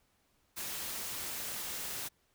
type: noise with amplitude modulation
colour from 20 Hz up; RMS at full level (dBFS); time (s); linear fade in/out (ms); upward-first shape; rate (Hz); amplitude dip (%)
white; -38; 0.56-2.09; 20; sine; 263; 35
effects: pink hiss -73 dBFS RMS until 2.34 s